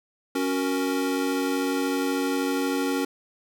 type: chord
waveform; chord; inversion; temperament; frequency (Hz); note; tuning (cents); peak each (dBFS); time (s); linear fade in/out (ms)
square; F# major; second; equal; 277.2 / 370 / 466.2; C#4 / F#4 / A#4; 0 / 0 / 0; -26 / -31 / -31; 0.35-3.05; 5
effects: none